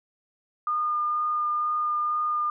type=tone with vibrato; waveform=sine; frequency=1214 Hz; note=D#6; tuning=43 cents flat; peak=-23 dBFS; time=0.67-2.5 s; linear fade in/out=2 ms; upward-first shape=sine; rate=2.1 Hz; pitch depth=10 cents each way; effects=none